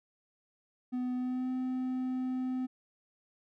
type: tone with pitch glide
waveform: triangle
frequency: 250.4 to 256.1 Hz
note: B3 to C4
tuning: +24 to -37 cents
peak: -29 dBFS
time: 0.92-2.67 s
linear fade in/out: 20 ms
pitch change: +39 cents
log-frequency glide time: 1.15-1.5 s
effects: none